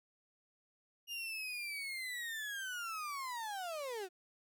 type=linear sweep; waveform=35% pulse; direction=down; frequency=2848 to 349.2 Hz; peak=-38 dBFS; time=1.07-4.09 s; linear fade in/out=50 ms; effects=none